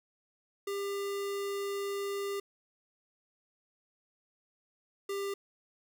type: tone pair in turn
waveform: square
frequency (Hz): 399.6 / 397.6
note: G4 / G4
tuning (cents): +33 / +25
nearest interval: unison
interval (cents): 8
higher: first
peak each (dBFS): -34 / -34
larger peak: neither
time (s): 0.67-2.4 / 5.09-5.34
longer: first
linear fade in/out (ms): 5
effects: 10-bit